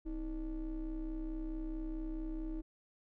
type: ring-modulated tone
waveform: triangle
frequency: 142.7 Hz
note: D3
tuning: 49 cents flat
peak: -32 dBFS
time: 0.05-2.62 s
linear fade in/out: 20 ms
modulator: 175 Hz
effects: none